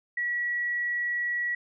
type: tone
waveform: sine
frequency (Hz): 1930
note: B6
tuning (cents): -40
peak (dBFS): -26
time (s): 0.17-1.55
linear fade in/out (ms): 5
effects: none